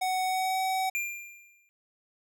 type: tone with pitch glide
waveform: square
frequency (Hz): 745 to 756.7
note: F#5 to F#5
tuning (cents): +12 to +39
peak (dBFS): -27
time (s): 0.01-0.9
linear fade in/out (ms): 10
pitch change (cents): +27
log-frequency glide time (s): 0.23-0.59
type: tone with exponential decay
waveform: square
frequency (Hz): 2390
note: D7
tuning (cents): +30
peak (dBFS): -27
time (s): 0.95-1.69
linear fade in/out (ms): 0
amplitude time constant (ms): 160
effects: none